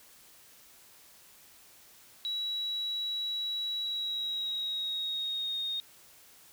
sine tone with pitch glide, 3900 to 3709 Hz, B7 to A#7, -23 to -9 cents, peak -31 dBFS, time 2.25-5.8 s, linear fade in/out 0 ms, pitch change -86 cents, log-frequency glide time 3.8-5.57 s, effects white hiss -57 dBFS RMS until 6.52 s

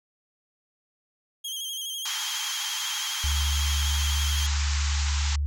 sawtooth tone with vibrato, 3205 Hz, G7, 38 cents sharp, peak -28 dBFS, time 1.44-4.47 s, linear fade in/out 10 ms, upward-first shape square, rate 12 Hz, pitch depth 37 cents each way
white band-pass noise, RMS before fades -33 dBFS, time 2.05-5.36 s, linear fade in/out 5 ms, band 800 to 7400 Hz, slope 96 dB/octave
sine tone with pitch glide, 71.7 to 72.24 Hz, D2 to D2, -41 to -28 cents, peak -23 dBFS, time 3.24-5.46 s, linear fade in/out 0 ms, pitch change +13 cents, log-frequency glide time 3.6-4.41 s
effects none

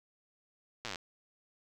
slowing click train, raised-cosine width 0.2 ms, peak -21 dBFS, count 12, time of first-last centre 0.85-0.958 s, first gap 8 ms, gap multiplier 1.04, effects none

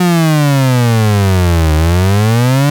35% pulse exponential two-way sweep, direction down then up, 181.6 to 76.5 to 147.3 Hz, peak -6 dBFS, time 0-2.7 s, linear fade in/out 5 ms, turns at 1.74 s, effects none

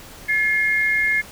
sine tone pair together, 1721.4 / 2137 Hz, A6 / C7, -38 / +36 cents, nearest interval major third, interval 374 cents, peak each -21 / -18 dBFS, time 0.28-1.22 s, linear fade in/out 20 ms, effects pink hiss -41 dBFS RMS until 1.31 s

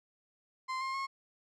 35% pulse tone with pitch steps, 1041 / 1062.3 / 1084 Hz, C6 / C6 / C#6, -9 / +26 / -39 cents, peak -32 dBFS, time 0.68-1.07 s, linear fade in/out 20 ms, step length 130 ms, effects low-pass 5000 Hz 12 dB/octave

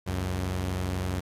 sawtooth tone pair together, 68.1 / 92.18 Hz, C#2 / F#2, -30 / -6 cents, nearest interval perfect fourth, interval 524 cents, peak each -30 / -25 dBFS, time 0.06-1.21 s, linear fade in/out 20 ms, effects resampled to 32000 Hz + 9-bit

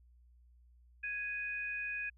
sine tone pair together, 1661.2 / 2489 Hz, G#6 / D#7, 0 / 0 cents, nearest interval perfect fifth, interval 700 cents, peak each -40 / -38 dBFS, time 1.03-2.1 s, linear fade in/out 10 ms, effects added 60 Hz sine -60 dBFS peak until 2.17 s

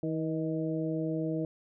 harmonic tone with a mistuned harmonic, 160 Hz, D#3, 49 cents sharp, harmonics 1 / 2 / 3 / 4, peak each -34 / -32 / -37 / -39 dBFS, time 0.03-1.45 s, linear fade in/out 2 ms, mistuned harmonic 4, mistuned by -34 cents, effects none

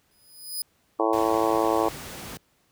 10% pulse tone with exponential growth, 4992 Hz, D#8, 5 cents sharp, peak -19 dBFS, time 0.11-0.62 s, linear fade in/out 2 ms, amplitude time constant 110 ms
harmonic tone, 110.9 Hz, A2, 14 cents sharp, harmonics 3 / 4 / 5 / 6 / 7 / 8 / 9 / 10, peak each -26 / -27 / -28 / -29 / -29 / -30 / -31 / -31 dBFS, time 0.99-1.89 s, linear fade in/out 10 ms
pink noise, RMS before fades -38 dBFS, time 1.13-2.37 s, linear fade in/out 0 ms
effects pink hiss -66 dBFS RMS until 2.71 s + high-pass 60 Hz 12 dB/octave

